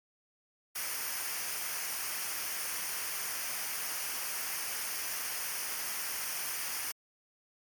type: noise with comb filter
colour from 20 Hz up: white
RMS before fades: -36 dBFS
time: 0.75-6.92 s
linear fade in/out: 10 ms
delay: 0.26 ms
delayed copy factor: -0.65
effects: MP3 96 kbps